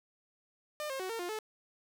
sawtooth tone with pitch steps, 602 / 535 / 372.9 / 456.2 / 352.8 / 433 Hz, D5 / C5 / F#4 / A#4 / F4 / A4, +43 / +38 / +14 / -37 / +18 / -28 cents, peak -32 dBFS, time 0.8-1.388 s, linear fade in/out 0 ms, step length 98 ms, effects none

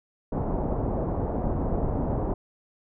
pink low-pass noise, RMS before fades -27 dBFS, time 0.32-2.34 s, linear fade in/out 5 ms, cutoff 830 Hz, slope 24 dB/octave, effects none

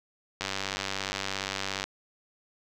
click train, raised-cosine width 0.2 ms, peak -13 dBFS, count 140, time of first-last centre 0.41-1.84 s, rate 97.2 Hz, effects none

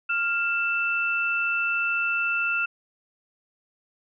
sine tone pair together, 1396.9 / 2659 Hz, F6 / E7, 0 / +14 cents, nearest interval major seventh, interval 1114 cents, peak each -25 dBFS, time 0.09-2.66 s, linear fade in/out 10 ms, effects none

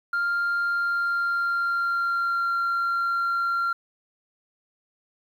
sine tone with pitch glide, 1396.9 to 1379.3 Hz, F6 to F6, 0 to -22 cents, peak -20 dBFS, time 0.13-3.73 s, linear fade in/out 5 ms, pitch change -22 cents, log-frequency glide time 0.61-2.54 s, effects tanh soft clip ceiling -20 dBFS + 9-bit

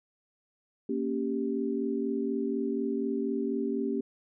sine chord, G diminished, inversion first, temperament equal, 233.1 / 277.2 / 392 Hz, Bb3 / Db4 / G4, 0 / 0 / 0 cents, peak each -32 dBFS, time 0.89-4.01 s, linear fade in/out 5 ms, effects none

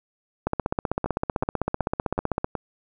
two click trains, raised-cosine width 1 ms, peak -9 / -13 dBFS, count 32 / 5, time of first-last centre 0.47-2.445 / 1.06-2.553 s, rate 15.7 / 2.68 Hz, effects none

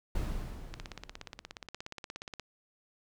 brown noise with exponential decay, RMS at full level -31 dBFS, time 0.15-1.67 s, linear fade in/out 5 ms, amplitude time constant 330 ms
click train, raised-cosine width 0.2 ms, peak -24 dBFS, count 29, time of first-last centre 0.74-2.397 s, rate 16.9 Hz
effects none

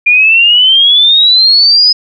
sine exponential sweep, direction up, 2399 to 5070 Hz, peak -3 dBFS, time 0.06-1.93 s, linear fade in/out 10 ms, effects none

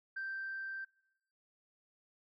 sine tone with level ramp, 1566 Hz, G6, 2 cents flat, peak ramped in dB -36 to -39 dBFS, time 0.16-0.85 s, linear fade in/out 10 ms, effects noise-tail reverb RT60 0.8 s tail -22 dB re dry + tanh soft clip ceiling -34 dBFS

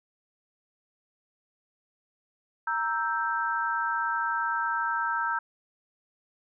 sine chord, E diminished, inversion second, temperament equal, 932.3 / 1318.5 / 1568 Hz, Bb5 / E6 / G6, 0 / 0 / 0 cents, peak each -30 dBFS, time 2.67-5.39 s, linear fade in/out 5 ms, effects none

